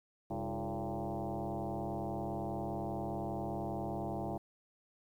sine tone with frequency modulation, 241.2 Hz, B3, 41 cents flat, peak -35 dBFS, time 0.3-4.38 s, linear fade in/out 10 ms, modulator 110 Hz, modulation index 5.5, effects 11-bit

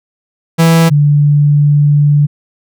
45% pulse / sine tone pair in turn, 164.81 / 146.19 Hz, E3 / D3, 0 / -8 cents, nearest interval major second, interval 208 cents, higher first, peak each -5 dBFS, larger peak neither, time 0.58-0.9 / 0.9-2.27 s, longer second, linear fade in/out 20 ms, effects none

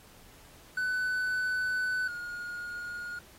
triangle tone pair in turn, 1500 / 1433.7 Hz, F#6 / F6, +23 / +45 cents, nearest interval minor second, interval 78 cents, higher first, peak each -26 / -34 dBFS, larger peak first, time 0.77-2.08 / 2.08-3.19 s, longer first, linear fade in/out 5 ms, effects pink hiss -56 dBFS RMS until 3.38 s + AAC 48 kbps

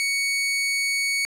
sawtooth tone, 2230 Hz, C#7, 10 cents sharp, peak -18 dBFS, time 0-1.25 s, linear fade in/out 0 ms, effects low-pass 11000 Hz 12 dB/octave

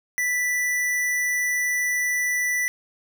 square tone, 1975.5 Hz, B6, in tune, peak -22 dBFS, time 0.18-2.68 s, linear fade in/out 0 ms, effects none

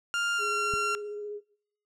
30% pulse tone with pitch glide, 1400 to 1373.6 Hz, F6 to F6, +4 to -29 cents, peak -24 dBFS, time 0.14-0.95 s, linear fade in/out 0 ms, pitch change -33 cents, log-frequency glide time 0.37-0.43 s
sine tone with vibrato, 415.3 Hz, G#4, in tune, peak -34 dBFS, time 0.38-1.41 s, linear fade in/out 50 ms, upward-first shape sine, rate 15 Hz, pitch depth 16 cents each way
click, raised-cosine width 5 ms, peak -26 dBFS, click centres 0.738 s
effects noise-tail reverb RT60 0.7 s tail -22 dB re dry + low-pass 8000 Hz 12 dB/octave

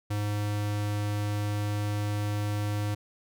square tone, 103.83 Hz, G#2, in tune, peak -28 dBFS, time 0.1-2.95 s, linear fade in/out 10 ms, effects none

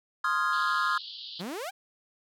triangle chord, F minor seventh, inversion second, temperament equal, 1046.5 / 1244.5 / 1396.9 / 1661.2 Hz, C6 / Eb6 / F6 / Ab6, 0 / 0 / 0 / 0 cents, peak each -29 / -27 / -28 / -31 dBFS, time 0.24-0.98 s, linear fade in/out 5 ms
white band-pass noise, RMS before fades -42 dBFS, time 0.52-1.42 s, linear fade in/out 10 ms, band 3000 to 4700 Hz, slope 96 dB/octave
sawtooth exponential sweep, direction up, 157.2 to 830.6 Hz, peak -30 dBFS, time 1.39-1.71 s, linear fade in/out 20 ms
effects none

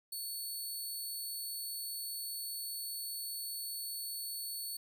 10% pulse tone, 4435 Hz, C#8, in tune, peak -32 dBFS, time 0.12-4.77 s, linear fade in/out 5 ms, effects none

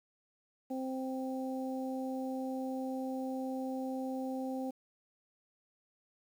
harmonic tone, 261.5 Hz, C4, 1 cent flat, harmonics 1 / 2 / 3, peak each -36 / -41 / -44 dBFS, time 0.7-4.71 s, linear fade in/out 10 ms, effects 10-bit

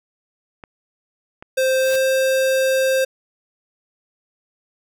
clicks, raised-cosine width 0.5 ms, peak -22 dBFS, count 2, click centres 0.638 / 1.425 s
square tone with pitch glide, 523.3 to 527.5 Hz, C5 to C5, 0 to +14 cents, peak -16 dBFS, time 1.57-3.05 s, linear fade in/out 10 ms, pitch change +14 cents, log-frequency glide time 1.8-1.97 s
white noise with exponential growth, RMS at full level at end -30 dBFS, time 1.62-1.96 s, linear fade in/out 2 ms, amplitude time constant 72 ms
effects none

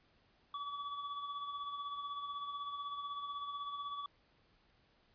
square tone with tremolo, 1143 Hz, D6, 47 cents flat, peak -39 dBFS, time 0.54-4.06 s, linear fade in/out 2 ms, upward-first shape sine, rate 16 Hz, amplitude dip 45%, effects pink hiss -71 dBFS RMS until 5.14 s + resampled to 11025 Hz

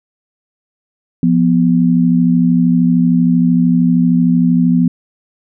sine tone pair together, 173.88 / 246.9 Hz, F3 / B3, -7 / 0 cents, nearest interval tritone, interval 607 cents, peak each -11 dBFS, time 1.23-4.88 s, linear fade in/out 2 ms, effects none

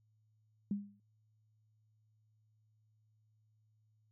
sine tone with exponential decay, 202.6 Hz, G#3, 43 cents flat, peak -30 dBFS, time 0.71-1 s, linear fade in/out 2 ms, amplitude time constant 62 ms, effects added 108 Hz sine -70 dBFS peak until 4.11 s

